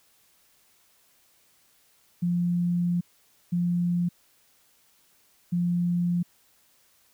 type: tone bursts at uneven times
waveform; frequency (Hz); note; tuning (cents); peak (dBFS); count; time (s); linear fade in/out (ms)
sine; 174.7; F3; +1; -22; 3; 2.22-3.01 / 3.52-4.09 / 5.52-6.23; 10
effects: white hiss -63 dBFS RMS until 7.13 s